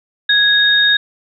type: tone pair together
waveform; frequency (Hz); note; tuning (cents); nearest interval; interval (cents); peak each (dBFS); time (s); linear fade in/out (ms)
sine; 1661.2 / 3722; G#6 / A#7; 0 / -3; octave + major second; 1397; -12; 0.29-0.97; 5
effects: none